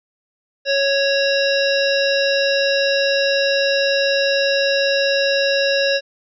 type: harmonic tone with a mistuned harmonic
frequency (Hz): 553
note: C#5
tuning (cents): -4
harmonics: 1 / 3 / 5 / 7 / 9 / 10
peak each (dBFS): -17 / -22 / -24 / -25 / -27 / -27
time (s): 0.65-6.01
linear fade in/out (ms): 50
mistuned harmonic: 9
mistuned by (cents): +23
effects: none